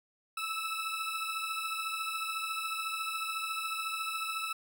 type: beating tone pair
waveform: 20% pulse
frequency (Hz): 1306 / 1320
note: E6 / E6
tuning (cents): -17 / +2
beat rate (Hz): 14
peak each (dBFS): -30 / -34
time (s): 0.37-4.53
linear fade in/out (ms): 5
effects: none

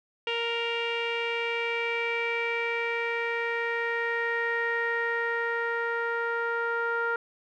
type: tone with low-pass filter sweep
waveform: sawtooth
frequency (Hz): 466.2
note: A#4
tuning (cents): 0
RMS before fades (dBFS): -29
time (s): 0.27-7.16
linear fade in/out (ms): 2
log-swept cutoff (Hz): 2800 to 1500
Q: 6.1
effects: none

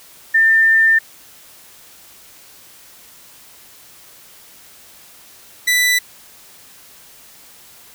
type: tone pair in turn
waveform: sine / sawtooth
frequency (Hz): 1796 / 1980.2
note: A6 / B6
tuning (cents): +35 / +4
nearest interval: major second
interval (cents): 169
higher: second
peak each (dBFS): -9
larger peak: neither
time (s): 0.34-0.99 / 5.67-5.99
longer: first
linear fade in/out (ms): 10
effects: white hiss -44 dBFS RMS until 7.94 s

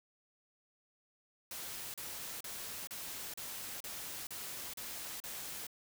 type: noise bursts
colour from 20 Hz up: white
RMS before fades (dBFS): -44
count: 9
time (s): 1.51-5.668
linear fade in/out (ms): 2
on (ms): 430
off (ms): 36
effects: none

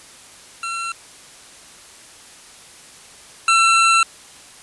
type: tone pair in turn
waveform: 25% pulse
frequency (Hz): 1356 / 1344.3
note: E6 / E6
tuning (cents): +49 / +34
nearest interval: unison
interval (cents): 15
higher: first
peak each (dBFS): -20 / -8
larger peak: second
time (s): 0.63-0.92 / 3.48-4.03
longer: second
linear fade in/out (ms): 2
effects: white hiss -43 dBFS RMS until 4.62 s + resampled to 24000 Hz

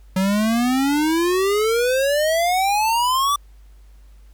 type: exponential sweep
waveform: square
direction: up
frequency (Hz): 185.2 to 1174.7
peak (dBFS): -17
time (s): 0.16-3.36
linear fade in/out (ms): 5
effects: added 50 Hz sine -43 dBFS peak until 4.33 s + pink hiss -61 dBFS RMS until 4.33 s

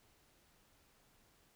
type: silence
effects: pink hiss -70 dBFS RMS until 1.55 s

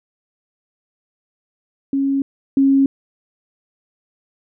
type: tone pair in turn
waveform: sine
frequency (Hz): 274.5 / 272.8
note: C#4 / C#4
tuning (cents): -17 / -28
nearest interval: unison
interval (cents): 11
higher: first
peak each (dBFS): -15 / -10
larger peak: second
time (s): 1.93-2.22 / 2.57-2.86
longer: neither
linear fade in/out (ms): 2
effects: none

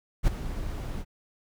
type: noise with ADSR envelope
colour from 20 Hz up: brown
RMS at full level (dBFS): -19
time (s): 0.23-1.05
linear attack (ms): 48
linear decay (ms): 5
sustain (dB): -14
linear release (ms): 52
effects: none

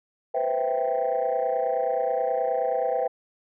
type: chord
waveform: sine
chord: C major seventh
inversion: third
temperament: equal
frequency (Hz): 493.9 / 523.3 / 659.3 / 784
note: B4 / C5 / E5 / G5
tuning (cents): 0 / 0 / 0 / 0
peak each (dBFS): -27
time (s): 0.34-3.08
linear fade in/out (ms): 10
effects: tanh soft clip ceiling -16 dBFS

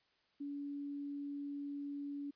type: tone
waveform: sine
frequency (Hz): 284.9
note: C#4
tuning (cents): +48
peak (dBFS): -40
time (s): 0.4-2.31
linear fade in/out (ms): 10
effects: white hiss -75 dBFS RMS until 2.35 s + resampled to 11025 Hz

